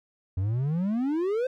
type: exponential sweep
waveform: triangle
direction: up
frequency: 89.3 to 527 Hz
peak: -22 dBFS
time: 0.37-1.47 s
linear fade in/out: 5 ms
effects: none